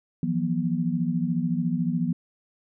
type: tone cluster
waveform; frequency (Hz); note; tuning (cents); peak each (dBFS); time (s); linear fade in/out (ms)
sine; 164.4 / 178.3 / 241.7; E3 / F3 / B3; -4 / +36 / -37; -27; 0.23-2.13; 2
effects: none